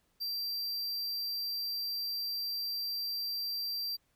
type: tone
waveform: square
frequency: 4709 Hz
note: D8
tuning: 4 cents sharp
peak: -34 dBFS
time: 0.2-3.97 s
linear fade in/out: 20 ms
effects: pink hiss -74 dBFS RMS until 4.15 s